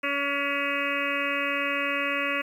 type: harmonic tone with a mistuned harmonic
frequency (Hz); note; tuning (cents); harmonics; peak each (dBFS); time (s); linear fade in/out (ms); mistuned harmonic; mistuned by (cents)
282.6; C#4; +34; 1 / 2 / 4 / 5 / 6 / 7 / 8 / 9 / 10; -35 / -33 / -33 / -35 / -36 / -32 / -35 / -31 / -36; 0.03-2.42; 10; 10; -23
effects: 9-bit